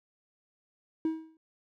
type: tone with exponential decay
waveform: triangle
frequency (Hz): 320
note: D#4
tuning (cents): +49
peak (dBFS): -21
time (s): 1.05-1.37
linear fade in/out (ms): 2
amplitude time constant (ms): 68
effects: tanh soft clip ceiling -19 dBFS